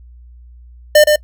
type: tone with echo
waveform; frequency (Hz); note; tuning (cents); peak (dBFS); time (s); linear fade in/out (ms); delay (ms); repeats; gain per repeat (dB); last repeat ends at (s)
square; 602; D5; +43; -5; 0.95-1.04; 5; 120; 1; -4; 1.16
effects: noise-tail reverb RT60 0.1 s tail -25 dB re dry + added 60 Hz sine -37 dBFS peak until 1.23 s